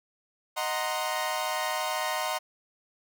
sawtooth chord, C half-diminished seventh, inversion first, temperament equal, 622.3 / 740 / 932.3 / 1046.5 Hz, Eb5 / Gb5 / Bb5 / C6, 0 / 0 / 0 / 0 cents, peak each -30 dBFS, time 0.56-2.39 s, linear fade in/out 20 ms, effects none

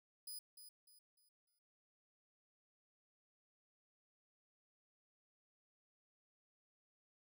10% pulse tone with echo, 4978 Hz, D#8, in tune, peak -40 dBFS, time 0.27-0.39 s, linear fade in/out 5 ms, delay 300 ms, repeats 4, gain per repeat -9 dB, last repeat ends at 1.59 s, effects none

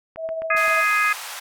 click train, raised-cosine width 0.5 ms, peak -22 dBFS, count 5, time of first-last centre 0.16-0.68 s, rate 7.69 Hz
sine tone with tremolo, 648 Hz, E5, 30 cents flat, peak -23 dBFS, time 0.17-0.85 s, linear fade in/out 50 ms, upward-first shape sine, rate 15 Hz, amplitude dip 40%
harmonic tone, 416.3 Hz, G#4, 4 cents sharp, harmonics 3 / 4 / 5 / 6, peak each -21 / -22 / -23 / -24 dBFS, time 0.5-1.13 s, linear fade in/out 5 ms
pink band-pass noise, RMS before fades -34 dBFS, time 0.56-1.4 s, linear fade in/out 10 ms, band 760 to 15000 Hz, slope 24 dB/octave
effects none

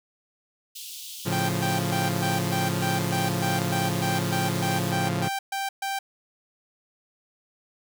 pink high-pass noise, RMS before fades -39 dBFS, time 0.75-4.92 s, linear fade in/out 10 ms, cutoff 2900 Hz, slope 48 dB/octave
sawtooth chord, A augmented, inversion none, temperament equal with one note detuned, 110 / 139.56 / 174.61 Hz, A2 / C#3 / E#3, 0 / +12 / 0 cents, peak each -26 / -26 / -24 dBFS, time 1.25-5.29 s, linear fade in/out 20 ms
sawtooth tone bursts, 784 Hz, G5, in tune, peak -23 dBFS, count 16, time 1.32-5.99 s, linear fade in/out 5 ms, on 170 ms, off 130 ms
effects none

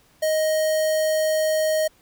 square tone with notch filter, 625 Hz, D#5, 8 cents sharp, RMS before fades -21 dBFS, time 0.22-1.88 s, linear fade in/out 10 ms, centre 2500 Hz, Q 1.3, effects pink hiss -58 dBFS RMS until 2.01 s

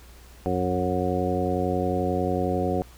harmonic tone with a mistuned harmonic, 91.1 Hz, F#2, 26 cents flat, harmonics 1 / 2 / 3 / 4 / 5 / 6 / 8, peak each -30 / -30 / -30 / -30 / -30 / -30 / -30 dBFS, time 0.46-2.82 s, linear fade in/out 0 ms, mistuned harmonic 1, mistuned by -31 cents, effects added 60 Hz sine -47 dBFS peak until 2.97 s + pink hiss -52 dBFS RMS until 2.97 s

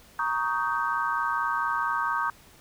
sine chord, Eb dominant seventh, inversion second, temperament just, 933.4 / 1120.1 / 1244.5 / 1555.6 Hz, Bb5 / Db6 / Eb6 / G6, +2 / +18 / 0 / -14 cents, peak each -30 dBFS, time 0.19-2.3 s, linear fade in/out 2 ms, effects pink hiss -54 dBFS RMS until 2.6 s

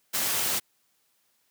white noise with amplitude modulation, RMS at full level -25 dBFS, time 0.13-0.6 s, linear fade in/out 20 ms, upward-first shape sine, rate 218 Hz, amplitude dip 45%, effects white hiss -70 dBFS RMS until 1.5 s + high-pass 100 Hz 12 dB/octave

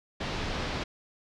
pink low-pass noise, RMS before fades -33 dBFS, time 0.2-0.84 s, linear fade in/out 10 ms, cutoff 4900 Hz, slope 24 dB/octave, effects none

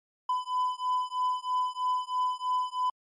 triangle beating tone pair, 1003 / 1006.1 Hz, B5 / B5, +26 / +32 cents, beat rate 3.1 Hz, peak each -28 dBFS, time 0.29-2.9 s, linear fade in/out 5 ms, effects MP3 48 kbps

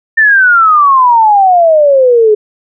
sine exponential sweep, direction down, 1807 to 416 Hz, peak -3 dBFS, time 0.17-2.35 s, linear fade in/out 10 ms, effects none

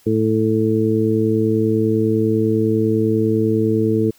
harmonic tone, 110 Hz, A2, in tune, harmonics 1 / 2 / 3 / 4, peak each -21 / -20 / -19 / -19 dBFS, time 0.06-4.11 s, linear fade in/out 10 ms, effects white hiss -53 dBFS RMS until 4.18 s

